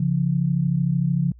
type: tone pair together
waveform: sine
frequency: 139.13 / 172.4 Hz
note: C#3 / F3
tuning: +7 / -22 cents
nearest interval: major third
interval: 371 cents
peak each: -21 dBFS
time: 0-1.32 s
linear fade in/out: 5 ms
effects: added 60 Hz sine -44 dBFS peak until 1.39 s